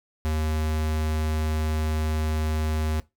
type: tone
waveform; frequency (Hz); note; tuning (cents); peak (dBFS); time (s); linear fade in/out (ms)
square; 77.78; D#2; 0; -24; 0.25-3; 0
effects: noise-tail reverb RT60 0.2 s tail -19 dB re dry